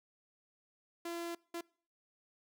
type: tone bursts at uneven times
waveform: sawtooth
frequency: 340.3 Hz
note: F4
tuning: 45 cents flat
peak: -35 dBFS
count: 2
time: 1.05-1.35 / 1.54-1.61 s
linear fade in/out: 5 ms
effects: noise-tail reverb RT60 0.5 s tail -25 dB re dry